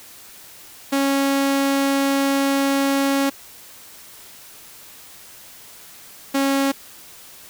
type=tone pair in turn; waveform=sawtooth; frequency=275.6 / 274.4 Hz; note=C#4 / C#4; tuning=-10 / -17 cents; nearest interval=unison; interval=7 cents; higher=first; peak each=-13 dBFS; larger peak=neither; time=0.92-3.3 / 6.34-6.72 s; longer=first; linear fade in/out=10 ms; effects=white hiss -43 dBFS RMS until 7.49 s